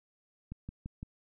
click train, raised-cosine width 5 ms, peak -28 dBFS, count 4, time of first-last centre 0.52-1.029 s, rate 5.89 Hz, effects none

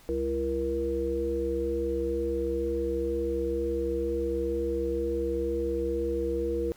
harmonic tone with a mistuned harmonic, 67.6 Hz, C#2, 43 cents flat, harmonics 1 / 3 / 5 / 7, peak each -34 / -41 / -31 / -29 dBFS, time 0.09-6.72 s, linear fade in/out 0 ms, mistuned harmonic 3, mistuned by -18 cents, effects pink hiss -56 dBFS RMS until 6.76 s

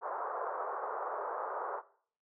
white band-pass noise, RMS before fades -38 dBFS, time 0.01-1.82 s, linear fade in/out 50 ms, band 420 to 1300 Hz, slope 48 dB/octave, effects noise-tail reverb RT60 0.5 s tail -17 dB re dry

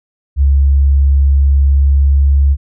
sine tone with pitch glide, 69.3 to 69.74 Hz, C#2 to C#2, 0 to +11 cents, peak -6 dBFS, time 0.36-2.57 s, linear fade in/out 50 ms, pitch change +11 cents, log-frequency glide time 1.63-2.37 s, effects none

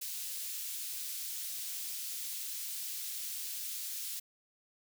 white high-pass noise, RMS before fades -40 dBFS, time 0.01-4.2 s, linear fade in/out 10 ms, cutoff 3400 Hz, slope 12 dB/octave, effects none

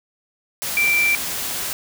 sine tone in noise, 2349 Hz, D7, in tune, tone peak -15 dBFS, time 0.77-1.15 s, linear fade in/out 0 ms, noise white, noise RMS -26 dBFS, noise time 0.62-1.73 s, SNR +8 dB, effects none

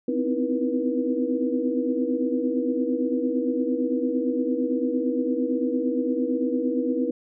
sine tone cluster, 251.7 / 260.5 / 313.1 / 329.5 / 484.6 Hz, B3 / C4 / D#4 / E4 / B4, +33 / -7 / +11 / -1 / -33 cents, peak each -29 / -26 / -30 / -31 / -27 dBFS, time 0.08-7.11 s, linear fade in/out 5 ms, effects none

